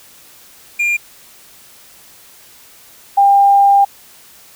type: tone pair in turn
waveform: triangle / sine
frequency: 2400 / 798.4 Hz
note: D7 / G5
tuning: +37 / +32 cents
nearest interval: octave + perfect fifth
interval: 1905 cents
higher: first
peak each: -11 / -6 dBFS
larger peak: second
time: 0.79-0.97 / 3.17-3.85 s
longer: second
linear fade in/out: 10 ms
effects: white hiss -43 dBFS RMS until 4.55 s